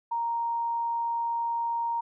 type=tone; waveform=sine; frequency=932.3 Hz; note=A#5; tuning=in tune; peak=-26 dBFS; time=0.11-2.01 s; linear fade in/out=10 ms; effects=none